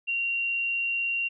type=tone; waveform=sine; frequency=2758 Hz; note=F7; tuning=22 cents flat; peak=-25 dBFS; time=0.07-1.29 s; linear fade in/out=20 ms; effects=none